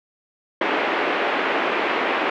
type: band-pass noise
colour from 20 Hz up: pink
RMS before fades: -22 dBFS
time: 0.61-2.3 s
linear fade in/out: 5 ms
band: 320 to 2700 Hz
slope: 24 dB/octave
effects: none